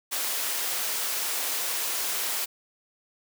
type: high-pass noise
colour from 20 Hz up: white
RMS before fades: -29 dBFS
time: 0.11-2.46 s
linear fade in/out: 20 ms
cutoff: 410 Hz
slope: 12 dB/octave
effects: none